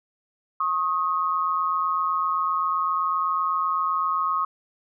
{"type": "tone pair together", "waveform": "sine", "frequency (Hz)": [1088, 1255.8], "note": ["C#6", "D#6"], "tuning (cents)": [-33, 16], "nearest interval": "major second", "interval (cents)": 249, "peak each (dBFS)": -24, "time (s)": [0.6, 4.45], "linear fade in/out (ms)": 5, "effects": []}